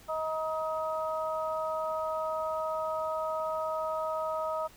harmonic tone, 315.9 Hz, D#4, 26 cents sharp, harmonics 2 / 3 / 4, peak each -32 / -37 / -35 dBFS, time 0.08-4.68 s, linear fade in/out 20 ms, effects pink hiss -56 dBFS RMS until 4.76 s

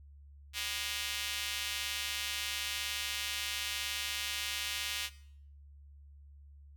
square tone with high-pass filter, 110.5 Hz, A2, 8 cents sharp, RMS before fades -37 dBFS, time 0.53-5.1 s, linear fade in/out 50 ms, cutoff 2800 Hz, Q 1.5, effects noise-tail reverb RT60 0.6 s tail -17 dB re dry + added 71 Hz sine -52 dBFS peak until 6.76 s

